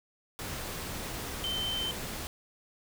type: tone in noise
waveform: sine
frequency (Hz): 3091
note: G7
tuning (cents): -25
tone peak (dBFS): -31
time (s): 1.44-1.91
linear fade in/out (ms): 0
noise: pink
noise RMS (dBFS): -38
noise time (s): 0.39-2.27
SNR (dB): +4
effects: none